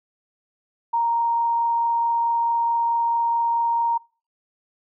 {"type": "tone with frequency modulation", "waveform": "sine", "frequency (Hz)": 932.3, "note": "A#5", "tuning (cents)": 0, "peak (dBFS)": -18, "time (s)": [0.93, 3.98], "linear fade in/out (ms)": 10, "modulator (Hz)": 24.6, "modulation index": 0.21, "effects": ["noise-tail reverb RT60 0.4 s tail -26 dB re dry"]}